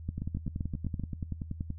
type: two click trains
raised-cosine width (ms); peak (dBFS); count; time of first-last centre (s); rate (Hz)
5; -22 / -21; 17 / 8; 0.18-1.704 / 0.09-0.997; 10.5 / 7.72
effects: noise-tail reverb RT60 0.1 s tail -19 dB re dry + added 81 Hz sine -41 dBFS peak until 1.78 s